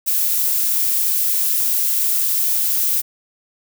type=noise; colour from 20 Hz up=violet; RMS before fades=-18 dBFS; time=0.06-3.02 s; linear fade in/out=20 ms; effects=none